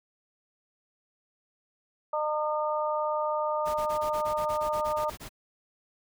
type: harmonic tone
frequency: 303.8 Hz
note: D#4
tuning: 41 cents flat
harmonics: 2 / 3 / 4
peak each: -29 / -31 / -32 dBFS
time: 2.13-5.1 s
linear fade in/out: 5 ms
type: noise bursts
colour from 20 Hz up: pink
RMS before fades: -42 dBFS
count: 14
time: 3.65-5.293 s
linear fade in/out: 20 ms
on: 96 ms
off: 23 ms
effects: none